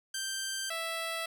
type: tone pair in turn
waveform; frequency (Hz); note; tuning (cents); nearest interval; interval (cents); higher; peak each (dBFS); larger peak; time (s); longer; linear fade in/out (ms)
10% pulse; 1568 / 659.3; G6 / E5; 0 / 0; octave + minor third; 1500; first; -25; neither; 0.14-0.7 / 0.7-1.26; neither; 5
effects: none